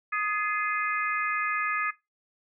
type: harmonic tone with a mistuned harmonic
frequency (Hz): 415.3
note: G#4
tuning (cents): 0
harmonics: 3 / 4 / 5 / 6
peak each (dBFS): -29 / -31 / -33 / -35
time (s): 0.12-1.91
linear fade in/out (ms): 10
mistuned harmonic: 4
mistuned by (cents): +39
effects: noise-tail reverb RT60 0.2 s tail -19 dB re dry